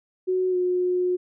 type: tone with pitch glide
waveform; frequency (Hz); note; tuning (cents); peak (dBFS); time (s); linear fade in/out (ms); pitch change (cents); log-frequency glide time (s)
sine; 370 to 361.5; F#4 to F#4; 0 to -40; -20; 0.27-1.17; 20; -40; 0.5-0.56
effects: none